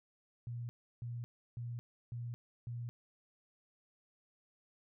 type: tone bursts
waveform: sine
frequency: 119.3 Hz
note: A#2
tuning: 41 cents sharp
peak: -39 dBFS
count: 5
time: 0.47-2.89 s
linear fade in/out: 0 ms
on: 220 ms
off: 330 ms
effects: none